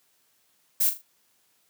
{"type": "noise with echo", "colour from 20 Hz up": "violet", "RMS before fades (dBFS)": -22, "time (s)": [0.8, 0.9], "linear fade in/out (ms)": 10, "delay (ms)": 40, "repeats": 3, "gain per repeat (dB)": -10, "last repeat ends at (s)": 1.02, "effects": ["white hiss -67 dBFS RMS until 1.69 s", "high-pass 100 Hz 12 dB/octave"]}